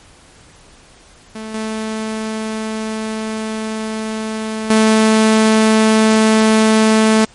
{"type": "tone with level steps", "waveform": "sawtooth", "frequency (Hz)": 219, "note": "A3", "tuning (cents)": -8, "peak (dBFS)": [-22, -16, -5], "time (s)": [1.35, 7.25], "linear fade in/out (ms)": 5, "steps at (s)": [1.54, 4.7], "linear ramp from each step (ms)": 2, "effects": ["pink hiss -45 dBFS RMS until 7.34 s", "MP3 48 kbps"]}